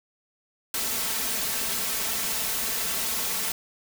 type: noise with comb filter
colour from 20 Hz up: white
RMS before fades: -28 dBFS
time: 0.74-3.52 s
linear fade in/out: 2 ms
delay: 4.5 ms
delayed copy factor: +0.55
effects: none